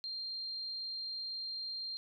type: tone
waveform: sine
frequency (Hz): 4186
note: C8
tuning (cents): 0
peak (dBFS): -38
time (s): 0.04-1.97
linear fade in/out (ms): 0
effects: none